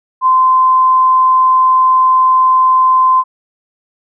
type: tone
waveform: sine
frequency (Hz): 1034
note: C6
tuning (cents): -21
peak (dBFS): -6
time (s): 0.21-3.24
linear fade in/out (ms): 50
effects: none